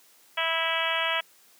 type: harmonic tone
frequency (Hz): 327.6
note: E4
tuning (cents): -11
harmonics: 2 / 3 / 4 / 5 / 6 / 7 / 8 / 9 / 10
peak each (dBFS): -33 / -33 / -33 / -33 / -33 / -33 / -33 / -33 / -33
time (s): 0.37-1.21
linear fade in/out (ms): 10
effects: white hiss -58 dBFS RMS until 1.59 s + high-pass 200 Hz 12 dB/octave